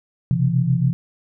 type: tone cluster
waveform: sine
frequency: 126.6 / 133.9 / 169.1 Hz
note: B2 / C3 / E3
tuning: +43 / +40 / +44 cents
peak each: -20 dBFS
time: 0.31-0.93 s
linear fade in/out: 0 ms
effects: none